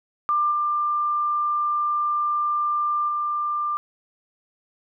sine tone with level steps, 1191 Hz, D6, 24 cents sharp, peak -18 / -20 / -22 dBFS, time 0.29-3.77 s, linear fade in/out 0 ms, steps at 0.51 / 3.08 s, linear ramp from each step 10 ms, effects none

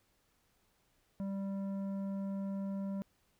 sine tone with tanh clipping, 196 Hz, G3, in tune, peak -37 dBFS, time 1.2-3.02 s, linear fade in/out 0 ms, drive 10 dB, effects pink hiss -74 dBFS RMS until 3.39 s

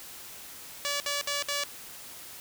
5% pulse tone bursts, 574 Hz, D5, 40 cents flat, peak -17 dBFS, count 4, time 0.85-1.636 s, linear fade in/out 0 ms, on 150 ms, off 62 ms, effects white hiss -45 dBFS RMS until 2.4 s

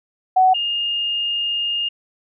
sine tone pair in turn, 748 / 2831 Hz, F#5 / F7, +19 / +23 cents, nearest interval octave + major seventh, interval 2304 cents, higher second, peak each -10 / -19 dBFS, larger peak first, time 0.36-0.54 / 0.54-1.89 s, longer second, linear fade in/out 10 ms, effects none

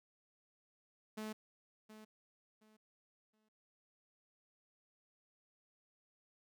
sawtooth tone with echo, 216 Hz, A3, 32 cents flat, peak -38 dBFS, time 1.17-1.33 s, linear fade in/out 10 ms, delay 720 ms, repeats 3, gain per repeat -12 dB, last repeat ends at 3.49 s, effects none

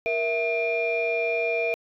sine tone cluster, 469.2 / 661 / 2399 Hz, A#4 / E5 / D7, +11 / +5 / +36 cents, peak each -26 dBFS, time 0.06-1.74 s, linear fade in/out 0 ms, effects tanh soft clip ceiling -16 dBFS

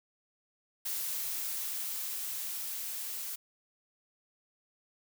blue noise with level ramp, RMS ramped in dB -35 to -39 dBFS, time 0.85-3.36 s, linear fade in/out 10 ms, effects none

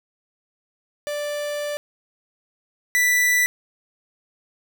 45% pulse tone pair in turn, 587.3 / 1975.4 Hz, D5 / B6, 0 / 0 cents, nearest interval octave + major sixth, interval 2100 cents, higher second, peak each -25 / -16 dBFS, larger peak second, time 1.07-1.77 / 2.95-3.46 s, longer first, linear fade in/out 0 ms, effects none

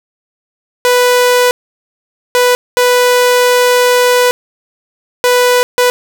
sawtooth tone bursts at uneven times, 493.9 Hz, B4, in tune, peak -3 dBFS, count 5, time 0.85-1.51 / 2.35-2.55 / 2.77-4.31 / 5.24-5.63 / 5.78-5.9 s, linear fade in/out 0 ms, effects none

